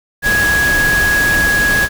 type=tone in noise; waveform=sine; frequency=1664 Hz; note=G#6; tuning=3 cents sharp; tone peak=-11 dBFS; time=0.22-1.89 s; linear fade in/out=50 ms; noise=pink; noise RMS=-19 dBFS; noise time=0.22-1.89 s; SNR=+5 dB; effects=none